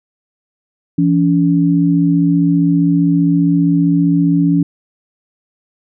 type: tone pair together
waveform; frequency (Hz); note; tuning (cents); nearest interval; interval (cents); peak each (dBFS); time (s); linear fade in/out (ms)
sine; 168.9 / 284.1; E3 / C#4; +42 / +43; major sixth; 901; -12; 0.98-4.63; 5
effects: none